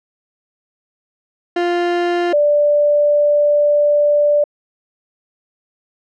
30% pulse / sine tone pair in turn, 349.2 / 587.3 Hz, F4 / D5, 0 / 0 cents, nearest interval major sixth, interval 900 cents, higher second, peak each -12 / -10 dBFS, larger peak second, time 1.56-2.33 / 2.33-4.44 s, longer second, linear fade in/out 5 ms, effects low-pass 3000 Hz 12 dB/octave

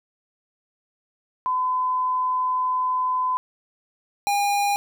sine / square tone pair in turn, 1014 / 811.1 Hz, B5 / G#5, +45 / -41 cents, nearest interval major third, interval 386 cents, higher first, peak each -20 dBFS, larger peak neither, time 1.46-3.37 / 4.27-4.76 s, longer first, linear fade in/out 0 ms, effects none

